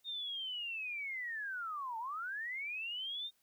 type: linear two-way sweep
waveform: sine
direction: down then up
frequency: 3694 to 873 to 3694 Hz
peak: -38 dBFS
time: 0.04-3.31 s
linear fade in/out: 50 ms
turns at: 1.98 s
effects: white hiss -75 dBFS RMS until 3.42 s